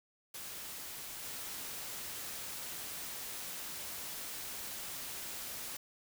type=noise with level steps; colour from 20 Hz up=white; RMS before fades=-45 / -43 dBFS; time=0.34-5.77 s; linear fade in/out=5 ms; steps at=1.23 s; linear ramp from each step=20 ms; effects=none